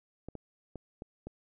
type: clicks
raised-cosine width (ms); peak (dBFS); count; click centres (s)
2; -28; 5; 0.286 / 0.353 / 0.757 / 1.021 / 1.27
effects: none